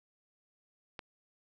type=click; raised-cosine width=0.3 ms; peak=-25 dBFS; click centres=0.992 s; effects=none